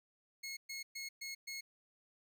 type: tone bursts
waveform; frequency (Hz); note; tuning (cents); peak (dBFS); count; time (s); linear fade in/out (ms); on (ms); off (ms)
20% pulse; 2171; C#7; -37; -37; 5; 0.43-1.61; 10; 140; 120
effects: none